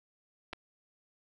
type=clicks; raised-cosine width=0.3 ms; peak=-25 dBFS; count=2; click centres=0.53 / 0.533 s; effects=none